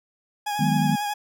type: tone with vibrato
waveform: 40% pulse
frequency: 828 Hz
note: G#5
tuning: 5 cents flat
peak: -24 dBFS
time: 0.46-1.14 s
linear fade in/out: 10 ms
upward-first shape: triangle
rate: 11 Hz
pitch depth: 30 cents each way
type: chord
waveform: sine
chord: G# minor seventh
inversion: second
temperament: equal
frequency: 155.56 / 185 / 207.7 / 246.9 Hz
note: D#3 / F#3 / G#3 / B3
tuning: 0 / 0 / 0 / 0 cents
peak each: -23 / -27 / -24 / -26 dBFS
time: 0.59-0.96 s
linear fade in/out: 10 ms
effects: none